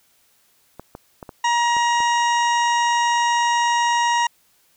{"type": "clicks", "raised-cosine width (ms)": 1, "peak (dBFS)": -20, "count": 6, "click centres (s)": [0.796, 0.951, 1.228, 1.292, 1.767, 2.004]}
{"type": "harmonic tone", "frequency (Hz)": 948, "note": "A#5", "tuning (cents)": 29, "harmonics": [1, 2, 3, 4, 6, 7, 8, 9], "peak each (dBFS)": [-17, -24, -28, -33, -32, -36, -41, -45], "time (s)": [1.44, 4.27], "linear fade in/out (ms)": 5}
{"effects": ["white hiss -60 dBFS RMS until 4.76 s"]}